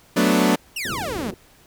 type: chord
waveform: sawtooth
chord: B minor seventh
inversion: second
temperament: equal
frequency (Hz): 185 / 220 / 246.9 / 293.7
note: F#3 / A3 / B3 / D4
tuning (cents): 0 / 0 / 0 / 0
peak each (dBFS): -17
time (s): 0.16-0.56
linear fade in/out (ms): 10
type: exponential sweep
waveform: sawtooth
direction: down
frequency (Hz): 2936 to 180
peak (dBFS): -22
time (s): 0.76-1.31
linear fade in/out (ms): 5
type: low-pass noise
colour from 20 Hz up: white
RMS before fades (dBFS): -33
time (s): 0.85-1.34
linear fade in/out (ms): 0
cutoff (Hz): 450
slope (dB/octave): 24
effects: pink hiss -53 dBFS RMS until 1.66 s